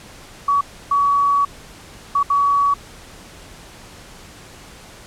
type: tone bursts at uneven times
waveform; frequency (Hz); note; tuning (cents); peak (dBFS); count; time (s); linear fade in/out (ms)
sine; 1132; C#6; +36; -13; 4; 0.48-0.61 / 0.91-1.45 / 2.15-2.23 / 2.3-2.74; 5
effects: pink hiss -41 dBFS RMS until 5.06 s + low-pass 10000 Hz 12 dB/octave